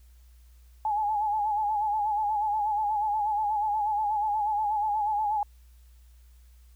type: tone with vibrato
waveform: sine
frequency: 844 Hz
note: G#5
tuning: 28 cents sharp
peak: -24 dBFS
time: 0.85-5.43 s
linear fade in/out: 2 ms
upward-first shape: sine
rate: 8.3 Hz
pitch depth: 63 cents each way
effects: added 60 Hz sine -51 dBFS peak until 6.75 s + white hiss -67 dBFS RMS until 6.75 s